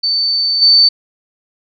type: tone with level steps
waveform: sine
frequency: 4541 Hz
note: C#8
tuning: 41 cents sharp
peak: -12 / -5 dBFS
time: 0.03-0.89 s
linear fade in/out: 10 ms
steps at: 0.61 s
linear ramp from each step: 20 ms
effects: none